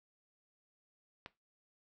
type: click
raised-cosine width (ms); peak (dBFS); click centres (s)
0.3; -28; 1.261
effects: noise-tail reverb RT60 0.2 s tail -17 dB re dry